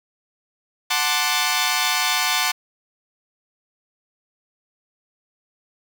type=chord; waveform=10% pulse; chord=D dominant seventh; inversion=first; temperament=equal; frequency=740 / 880 / 1046.5 / 1174.7 Hz; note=F#5 / A5 / C6 / D6; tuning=0 / 0 / 0 / 0 cents; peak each=-16 dBFS; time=0.9-2.52 s; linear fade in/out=10 ms; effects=none